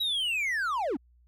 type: linear sweep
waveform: triangle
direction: down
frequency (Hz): 3921 to 223.6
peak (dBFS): -25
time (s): 0-0.97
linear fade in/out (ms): 10
effects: added 60 Hz sine -58 dBFS peak until 1.27 s